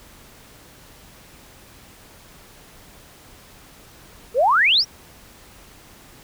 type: exponential sweep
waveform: sine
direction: up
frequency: 440 to 5830 Hz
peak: -13 dBFS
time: 4.34-4.85 s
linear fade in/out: 50 ms
effects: pink hiss -47 dBFS RMS until 6.23 s